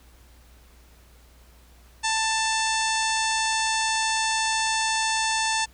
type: harmonic tone with a mistuned harmonic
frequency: 886 Hz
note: A5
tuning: 12 cents sharp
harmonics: 1 / 2 / 3 / 4 / 5 / 6 / 7 / 8 / 9 / 10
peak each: -26 / -29 / -31 / -32 / -33 / -34 / -34 / -35 / -36 / -36 dBFS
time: 2.03-5.66 s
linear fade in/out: 20 ms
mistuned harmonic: 8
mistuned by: -73 cents
effects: added 60 Hz sine -51 dBFS peak until 5.73 s + pink hiss -57 dBFS RMS until 5.73 s